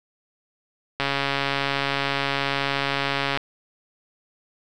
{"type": "click train", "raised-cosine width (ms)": 0.3, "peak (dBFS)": -7, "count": 331, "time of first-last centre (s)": [1, 3.374], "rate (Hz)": 139, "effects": []}